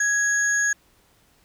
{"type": "tone pair together", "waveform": "sine", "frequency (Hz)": [1661.2, 6645], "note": ["G#6", "G#8"], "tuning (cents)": [0, 0], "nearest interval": "2 octaves", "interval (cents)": 2400, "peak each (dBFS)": [-19, -23], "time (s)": [0, 0.73], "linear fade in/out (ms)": 5, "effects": ["tanh soft clip ceiling -13 dBFS", "pink hiss -60 dBFS RMS until 1.44 s"]}